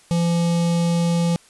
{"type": "tone with notch filter", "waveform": "square", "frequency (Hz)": 170.3, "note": "F3", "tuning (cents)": -43, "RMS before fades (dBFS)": -19, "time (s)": [0.11, 1.36], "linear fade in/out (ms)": 0, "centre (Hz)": 1600, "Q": 0.88, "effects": ["white hiss -52 dBFS RMS until 1.49 s", "resampled to 24000 Hz"]}